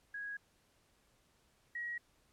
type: tone pair in turn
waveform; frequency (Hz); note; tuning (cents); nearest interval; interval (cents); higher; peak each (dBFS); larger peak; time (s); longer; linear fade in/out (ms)
sine; 1655 / 1903.8; G#6 / A#6; -6 / +36; major second; 242; second; -40 / -38; second; 0.14-0.37 / 1.75-1.98; neither; 5
effects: pink hiss -72 dBFS RMS until 2.32 s + low-pass 12000 Hz 12 dB/octave